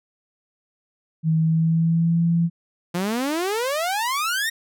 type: tone with pitch glide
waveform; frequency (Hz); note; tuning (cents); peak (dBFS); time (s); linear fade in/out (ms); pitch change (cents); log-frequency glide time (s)
sine; 160 to 168.54; D#3 to E3; +49 to +39; -16; 1.23-2.5; 50; +90; 1.37-2.23
type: exponential sweep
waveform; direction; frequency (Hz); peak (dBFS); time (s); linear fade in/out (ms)
sawtooth; up; 169.1 to 1900; -18; 2.94-4.5; 10
effects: none